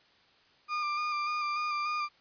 35% pulse tone with vibrato, 1201 Hz, D6, 38 cents sharp, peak -28 dBFS, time 0.68-2.09 s, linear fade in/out 50 ms, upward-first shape square, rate 3.4 Hz, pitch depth 21 cents each way, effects white hiss -63 dBFS RMS until 2.2 s + resampled to 11025 Hz

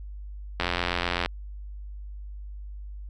click train, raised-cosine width 0.3 ms, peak -9 dBFS, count 59, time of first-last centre 0.6-1.26 s, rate 87.9 Hz, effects added 50 Hz sine -36 dBFS peak until 3.09 s

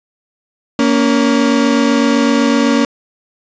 35% pulse tone pair together, 233.1 / 281 Hz, A#3 / C#4, 0 / +24 cents, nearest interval minor third, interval 324 cents, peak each -11 dBFS, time 0.79-2.85 s, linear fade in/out 2 ms, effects resampled to 16000 Hz + 7-bit

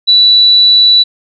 sine tone, 3951 Hz, B7, in tune, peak -3 dBFS, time 0.07-1.04 s, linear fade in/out 20 ms, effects none

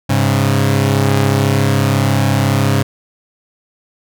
sawtooth tone pair together, 101.9 / 136.02 Hz, G#2 / C#3, -32 / -32 cents, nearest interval perfect fourth, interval 500 cents, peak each -10 dBFS, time 0.09-2.83 s, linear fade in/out 10 ms, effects none

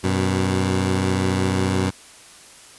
15% pulse tone pair together, 94.03 / 123.47 Hz, F#2 / B2, +28 / 0 cents, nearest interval perfect fourth, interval 472 cents, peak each -13 / -19 dBFS, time 0.03-1.91 s, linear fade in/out 20 ms, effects white hiss -45 dBFS RMS until 2.78 s + resampled to 24000 Hz

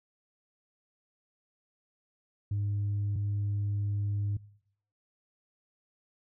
sine tone pair in turn, 102 / 102 Hz, G#2 / G#2, -31 / -31 cents, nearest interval unison, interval 0 cents, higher neither, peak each -26 dBFS, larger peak neither, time 2.51-3.16 / 3.16-4.37 s, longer second, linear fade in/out 5 ms, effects noise-tail reverb RT60 0.7 s tail -23 dB re dry + tanh soft clip ceiling -26 dBFS

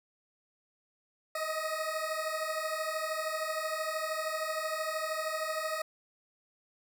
20% pulse beating tone pair, 622.3 / 635.3 Hz, D#5 / D#5, 0 / +36 cents, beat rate 13 Hz, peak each -31 / -30 dBFS, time 1.35-5.82 s, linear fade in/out 5 ms, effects none

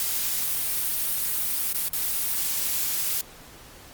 blue noise with dropouts, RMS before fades -26 dBFS, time 0-3.21 s, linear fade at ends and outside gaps 1 ms, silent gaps 1.729-1.746 / 1.885-1.932 s, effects pink hiss -47 dBFS RMS until 3.93 s + Opus 48 kbps

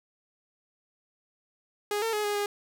sawtooth tone with pitch steps, 413.7 / 452.2 / 421.1 / 413 / 409.5 Hz, G#4 / A4 / G#4 / G#4 / G#4, -7 / +47 / +24 / -10 / -24 cents, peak -23 dBFS, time 1.91-2.46 s, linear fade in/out 2 ms, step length 110 ms, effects none

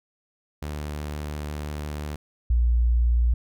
sawtooth / sine tone pair in turn, 74.5 / 59.13 Hz, D2 / A#1, +25 / +25 cents, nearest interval major third, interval 400 cents, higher first, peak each -26 / -17 dBFS, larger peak second, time 0.62-2.16 / 2.5-3.34 s, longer first, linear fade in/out 5 ms, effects none

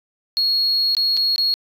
sine tone with dropouts, 4312 Hz, C#8, 49 cents flat, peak -14 dBFS, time 0.37-1.54 s, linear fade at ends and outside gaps 0 ms, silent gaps 0.95-0.968 / 1.168-1.173 / 1.36-1.381 s, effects tanh soft clip ceiling -13 dBFS

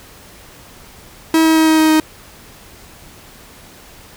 45% pulse tone with pitch steps, 321.9 / 320 / 318.2 / 316.4 / 314.5 / 312.7 Hz, E4 / D#4 / D#4 / D#4 / D#4 / D#4, -41 / +49 / +39 / +29 / +19 / +9 cents, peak -9 dBFS, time 1.34-2 s, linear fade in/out 2 ms, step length 110 ms, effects pink hiss -41 dBFS RMS until 4.16 s

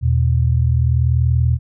sine tone pair together, 80.72 / 121.3 Hz, E2 / B2, -36 / -31 cents, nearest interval perfect fifth, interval 705 cents, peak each -15 dBFS, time 0.01-1.59 s, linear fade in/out 50 ms, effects none

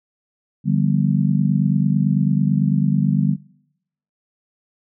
sine chord, G dominant seventh, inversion second, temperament just, 147 / 176.4 / 196 / 245 Hz, D3 / F3 / G3 / B3, +2 / +18 / 0 / -14 cents, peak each -18 / -24 / -19 / -24 dBFS, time 0.64-3.37 s, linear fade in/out 50 ms, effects noise-tail reverb RT60 0.8 s tail -24 dB re dry

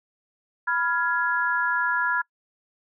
sine chord, F diminished, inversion second, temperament equal with one note detuned, 987.8 / 1396.9 / 1673.7 Hz, Cb6 / F6 / Ab6, 0 / 0 / +13 cents, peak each -27 / -25 / -25 dBFS, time 0.67-2.22 s, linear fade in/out 10 ms, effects noise-tail reverb RT60 0.1 s tail -26 dB re dry

